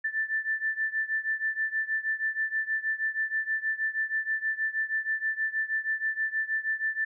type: beating tone pair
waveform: sine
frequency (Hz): 1764 / 1770.3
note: A6 / A6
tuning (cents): +4 / +10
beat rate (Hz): 6.3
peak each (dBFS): -29 / -31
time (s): 0.04-7.05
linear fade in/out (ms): 10
effects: none